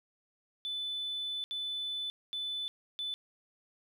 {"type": "tone bursts at uneven times", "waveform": "triangle", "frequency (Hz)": 3500, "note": "A7", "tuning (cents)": -10, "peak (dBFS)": -31, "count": 4, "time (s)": [[0.65, 1.44], [1.51, 2.1], [2.33, 2.68], [2.99, 3.14]], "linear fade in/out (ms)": 0, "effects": ["tanh soft clip ceiling -31 dBFS", "12-bit"]}